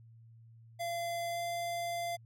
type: tone with pitch glide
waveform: square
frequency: 685 to 689 Hz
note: F5 to F5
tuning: -34 to -24 cents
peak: -35 dBFS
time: 0.79-2.17 s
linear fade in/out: 20 ms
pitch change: +10 cents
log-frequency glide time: 1.32-1.39 s
effects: added 114 Hz sine -54 dBFS peak until 2.25 s